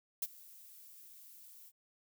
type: noise with ADSR envelope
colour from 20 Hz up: violet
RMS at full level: -33 dBFS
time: 0.22-1.72 s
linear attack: 4 ms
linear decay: 40 ms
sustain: -23 dB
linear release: 47 ms
effects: none